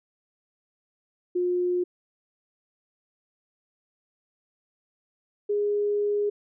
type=tone pair in turn; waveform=sine; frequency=357.3 / 412.5 Hz; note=F4 / G#4; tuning=+40 / -12 cents; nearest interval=major second; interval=248 cents; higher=second; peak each=-22 dBFS; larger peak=neither; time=1.35-1.84 / 5.49-6.3 s; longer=second; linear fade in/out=10 ms; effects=none